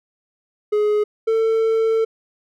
triangle tone pair in turn, 420 / 447.4 Hz, G#4 / A4, +19 / +29 cents, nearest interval minor second, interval 110 cents, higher second, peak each -13 dBFS, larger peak neither, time 0.72-1.04 / 1.27-2.05 s, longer second, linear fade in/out 10 ms, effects none

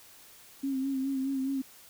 sine tone with vibrato, 268.8 Hz, C4, 47 cents sharp, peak -28 dBFS, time 0.63-1.62 s, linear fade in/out 10 ms, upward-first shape sine, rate 4.8 Hz, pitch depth 41 cents each way, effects white hiss -54 dBFS RMS until 1.89 s

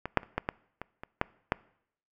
clicks, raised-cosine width 0.5 ms, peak -18 / -6 / -30 / -13 / -13 / -22 / -25 / -10 / -9 dBFS, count 9, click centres 0.056 / 0.173 / 0.232 / 0.38 / 0.489 / 0.816 / 1.035 / 1.214 / 1.521 s, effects noise-tail reverb RT60 0.7 s tail -23 dB re dry

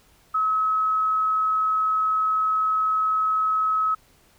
sine tone, 1284 Hz, E6, 46 cents flat, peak -19 dBFS, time 0.34-3.95 s, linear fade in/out 10 ms, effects pink hiss -58 dBFS RMS until 4.38 s

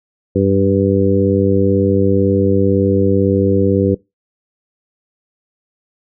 harmonic tone with a mistuned harmonic, 98 Hz, G2, in tune, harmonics 1 / 2 / 3 / 4 / 5, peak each -17 / -17 / -17 / -17 / -17 dBFS, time 0.35-3.95 s, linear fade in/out 10 ms, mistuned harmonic 1, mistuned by -31 cents, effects noise-tail reverb RT60 0.2 s tail -21 dB re dry

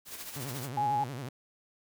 white noise with tremolo, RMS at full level -40 dBFS, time 0.05-0.7 s, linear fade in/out 50 ms, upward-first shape triangle, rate 14 Hz, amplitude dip 60%
sawtooth tone with vibrato, 130.81 Hz, C3, in tune, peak -33 dBFS, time 0.36-1.29 s, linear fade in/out 5 ms, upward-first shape sine, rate 11 Hz, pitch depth 180 cents each way
sine tone, 835 Hz, G#5, 9 cents sharp, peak -26 dBFS, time 0.77-1.04 s, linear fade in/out 5 ms
effects none

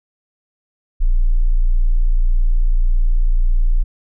sine tone, 29.14 Hz, A#0, in tune, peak -10 dBFS, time 1-3.84 s, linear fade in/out 20 ms, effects none

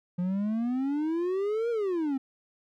triangle exponential two-way sweep, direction up then down, 174.4 to 478.5 to 259.5 Hz, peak -24 dBFS, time 0.18-2.18 s, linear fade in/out 10 ms, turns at 1.7 s, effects none

